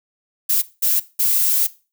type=noise bursts at uneven times; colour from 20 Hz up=violet; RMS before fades=-17 dBFS; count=3; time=0.49-0.62 / 0.82-1 / 1.19-1.67 s; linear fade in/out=10 ms; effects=noise-tail reverb RT60 0.3 s tail -17 dB re dry